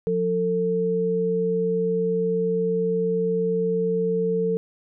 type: tone pair together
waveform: sine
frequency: 178.58 / 450 Hz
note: F3 / A4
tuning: +39 / +39 cents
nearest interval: octave + major third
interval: 1600 cents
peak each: -26 / -21 dBFS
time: 0.07-4.57 s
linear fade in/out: 0 ms
effects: none